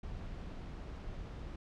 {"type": "noise", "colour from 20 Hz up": "brown", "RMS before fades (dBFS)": -44, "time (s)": [0.03, 1.56], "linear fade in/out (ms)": 5, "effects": ["low-pass 5000 Hz 12 dB/octave"]}